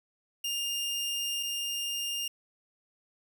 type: tone pair in turn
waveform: sawtooth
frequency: 2812 / 2812 Hz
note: F7 / F7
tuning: +11 / +11 cents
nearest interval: unison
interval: 0 cents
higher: neither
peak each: -27 / -28 dBFS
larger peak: first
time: 0.44-1.43 / 1.43-2.28 s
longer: first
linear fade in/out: 5 ms
effects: none